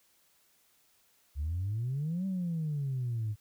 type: exponential two-way sweep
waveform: sine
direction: up then down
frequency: 68.9 to 194.6 to 103.1 Hz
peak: -29 dBFS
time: 1.35-3.36 s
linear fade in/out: 50 ms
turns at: 2.26 s
effects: tanh soft clip ceiling -27 dBFS + white hiss -68 dBFS RMS until 3.4 s